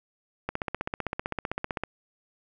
click train, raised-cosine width 0.5 ms, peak -14 dBFS, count 22, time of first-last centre 0.49-1.836 s, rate 15.6 Hz, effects none

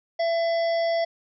harmonic tone with a mistuned harmonic, 670 Hz, E5, 28 cents sharp, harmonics 1 / 3 / 5 / 7 / 8, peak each -21 / -34 / -41 / -41 / -39 dBFS, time 0.19-1.05 s, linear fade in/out 10 ms, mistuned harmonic 7, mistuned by -30 cents, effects none

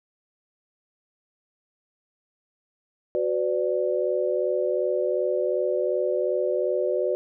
sine chord, B minor, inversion second, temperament equal with one note detuned, 370 / 504.6 / 587.3 Hz, F#4 / B4 / D5, 0 / +37 / 0 cents, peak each -26 dBFS, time 3.15-7.15 s, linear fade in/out 0 ms, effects none

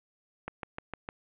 click train, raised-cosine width 0.5 ms, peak -21 dBFS, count 5, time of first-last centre 0.48-1.089 s, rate 6.57 Hz, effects resampled to 8000 Hz + 8-bit

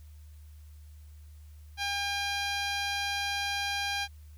10% pulse tone with low-pass filter, 804 Hz, G5, 44 cents sharp, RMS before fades -32 dBFS, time 1.77-4.08 s, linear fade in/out 50 ms, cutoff 8200 Hz, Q 0.75, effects added 75 Hz sine -47 dBFS peak until 4.37 s + white hiss -66 dBFS RMS until 4.37 s

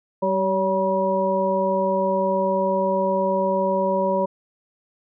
harmonic tone with a mistuned harmonic, 192.6 Hz, G3, 30 cents flat, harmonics 1 / 2 / 3 / 5, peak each -26 / -27 / -21 / -24 dBFS, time 0.22-4.26 s, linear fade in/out 10 ms, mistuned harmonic 3, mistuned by -35 cents, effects none

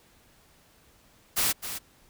white noise with echo, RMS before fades -25 dBFS, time 1.36-1.53 s, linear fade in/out 20 ms, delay 260 ms, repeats 1, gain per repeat -10 dB, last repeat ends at 1.79 s, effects pink hiss -60 dBFS RMS until 2.09 s

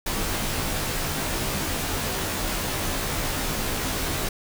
pink noise with comb filter, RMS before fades -27 dBFS, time 0.06-4.29 s, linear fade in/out 5 ms, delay 17 ms, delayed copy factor -0.95, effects none

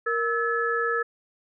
sine tone cluster, 467.3 / 1305 / 1714 Hz, A#4 / E6 / A6, +4 / -18 / -46 cents, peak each -27 dBFS, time 0.06-1.03 s, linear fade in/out 10 ms, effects none

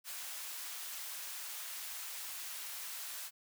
white high-pass noise, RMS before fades -44 dBFS, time 0.04-3.31 s, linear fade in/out 50 ms, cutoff 890 Hz, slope 12 dB/octave, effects none

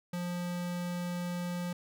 square tone, 176.2 Hz, F3, 16 cents sharp, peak -34 dBFS, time 0.13-1.73 s, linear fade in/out 5 ms, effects none

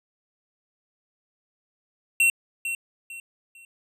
square tone with echo, 2721 Hz, F7, 46 cents flat, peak -17 dBFS, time 2.2-2.3 s, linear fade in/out 2 ms, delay 450 ms, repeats 3, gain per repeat -10 dB, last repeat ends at 3.65 s, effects resampled to 32000 Hz

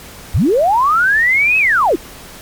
sine linear two-way sweep, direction up then down, 49 to 2600 to 262.4 Hz, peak -9 dBFS, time 0.34-1.96 s, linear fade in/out 10 ms, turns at 1.58 s, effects pink hiss -35 dBFS RMS until 2.41 s + MP3 96 kbps

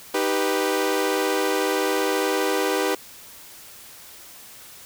sawtooth chord, Eb augmented, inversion none, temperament equal, 311.1 / 392 / 493.9 Hz, Eb4 / G4 / B4, 0 / 0 / 0 cents, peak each -23 / -20 / -21 dBFS, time 0.14-2.95 s, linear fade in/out 5 ms, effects white hiss -44 dBFS RMS until 4.85 s

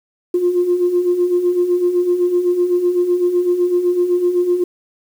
sine beating tone pair, 348.9 / 356.8 Hz, F4 / F4, -2 / +37 cents, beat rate 7.9 Hz, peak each -20 / -13 dBFS, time 0.34-4.64 s, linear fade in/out 5 ms, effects tanh soft clip ceiling -6 dBFS + 7-bit

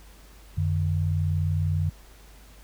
sine tone pair together, 91.1 / 151.15 Hz, F#2 / D#3, -26 / -50 cents, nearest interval major sixth, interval 876 cents, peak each -23 / -27 dBFS, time 0.57-1.9 s, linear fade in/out 10 ms, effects added 50 Hz sine -48 dBFS peak until 2.63 s + pink hiss -54 dBFS RMS until 2.63 s

